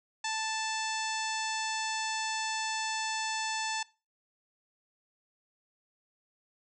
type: harmonic tone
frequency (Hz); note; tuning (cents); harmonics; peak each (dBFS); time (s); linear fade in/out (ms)
880; A5; 0; 1 / 2 / 3 / 4 / 5 / 6 / 7 / 8 / 9; -35 / -38 / -40 / -41 / -42 / -43 / -43 / -44 / -45; 0.24-3.83; 5
effects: noise-tail reverb RT60 0.3 s tail -21 dB re dry